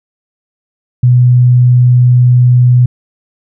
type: tone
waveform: sine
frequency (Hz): 123.9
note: B2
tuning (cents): +6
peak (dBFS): -3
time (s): 1.03-2.86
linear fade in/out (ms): 5
effects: none